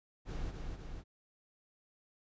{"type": "noise with echo", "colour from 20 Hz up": "brown", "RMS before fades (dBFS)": -39, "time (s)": [0.25, 0.54], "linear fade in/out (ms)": 50, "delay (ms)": 250, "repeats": 2, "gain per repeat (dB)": -3, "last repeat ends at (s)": 1.04, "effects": ["resampled to 16000 Hz"]}